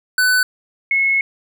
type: tone pair in turn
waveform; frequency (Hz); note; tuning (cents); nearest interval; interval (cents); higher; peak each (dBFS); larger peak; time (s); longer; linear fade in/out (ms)
square / sine; 1500 / 2182; F#6 / C#7; +23 / -28; tritone; 649; second; -13; neither; 0.18-0.43 / 0.91-1.21; second; 2
effects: none